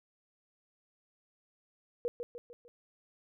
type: tone with echo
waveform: sine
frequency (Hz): 480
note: B4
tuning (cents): -49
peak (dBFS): -29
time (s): 2.05-2.08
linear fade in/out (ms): 0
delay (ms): 150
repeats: 4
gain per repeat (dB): -6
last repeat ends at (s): 2.68
effects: none